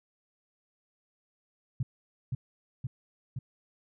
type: tone with echo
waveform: sine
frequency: 126.8 Hz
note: B2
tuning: 46 cents sharp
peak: -26 dBFS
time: 1.8-1.83 s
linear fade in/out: 5 ms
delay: 520 ms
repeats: 3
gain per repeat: -2 dB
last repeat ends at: 3.39 s
effects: none